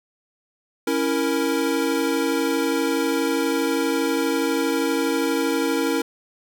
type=chord; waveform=square; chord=A# diminished; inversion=first; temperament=equal; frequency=277.2 / 329.6 / 466.2 Hz; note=C#4 / E4 / A#4; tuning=0 / 0 / 0 cents; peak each=-25 dBFS; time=0.87-6.02 s; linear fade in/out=5 ms; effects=none